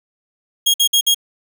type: tone bursts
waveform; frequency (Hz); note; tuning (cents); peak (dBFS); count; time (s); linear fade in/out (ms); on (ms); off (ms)
sawtooth; 3271; G#7; -27; -8; 4; 0.66-1.146; 10; 81; 54
effects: none